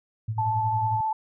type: tone with tremolo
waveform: sine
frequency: 110 Hz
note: A2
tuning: in tune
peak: -24 dBFS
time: 0.28-1.01 s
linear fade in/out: 5 ms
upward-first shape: sine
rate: 11 Hz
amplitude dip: 70%
type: tone with vibrato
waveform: sine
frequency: 875 Hz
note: A5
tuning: 10 cents flat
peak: -23 dBFS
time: 0.38-1.13 s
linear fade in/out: 5 ms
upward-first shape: triangle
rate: 15 Hz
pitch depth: 20 cents each way
effects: none